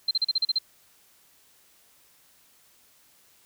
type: tone bursts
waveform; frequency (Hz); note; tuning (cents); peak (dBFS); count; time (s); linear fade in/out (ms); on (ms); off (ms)
sine; 4134; C8; -22; -20; 8; 0.08-0.586; 5; 30; 38
effects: white hiss -60 dBFS RMS until 3.45 s